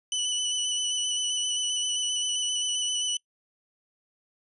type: tone with vibrato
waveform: 25% pulse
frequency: 2982 Hz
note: F#7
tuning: 13 cents sharp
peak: -22 dBFS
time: 0.12-3.17 s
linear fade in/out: 2 ms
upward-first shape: square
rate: 7.6 Hz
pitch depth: 16 cents each way
effects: noise-tail reverb RT60 0.1 s tail -24 dB re dry + resampled to 24000 Hz